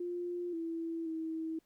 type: tone with pitch steps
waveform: sine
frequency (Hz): 351.5 / 330.3 / 321.9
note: F4 / E4 / E4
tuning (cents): +11 / +4 / -41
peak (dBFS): -35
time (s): 0-1.59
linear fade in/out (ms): 5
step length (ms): 530
effects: pink hiss -75 dBFS RMS until 1.65 s